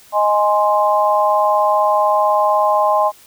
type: chord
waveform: sine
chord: Ab major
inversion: second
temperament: equal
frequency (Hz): 622.3 / 830.6 / 1046.5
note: Eb5 / Ab5 / C6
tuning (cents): 0 / 0 / 0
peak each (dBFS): -16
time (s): 0.12-3.12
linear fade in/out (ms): 50
effects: white hiss -46 dBFS RMS until 3.26 s